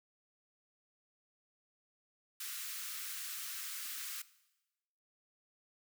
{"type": "high-pass noise", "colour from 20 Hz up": "white", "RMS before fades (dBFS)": -43, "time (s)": [2.4, 4.22], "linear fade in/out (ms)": 5, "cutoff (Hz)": 1200, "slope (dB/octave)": 48, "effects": ["noise-tail reverb RT60 1.0 s tail -18 dB re dry"]}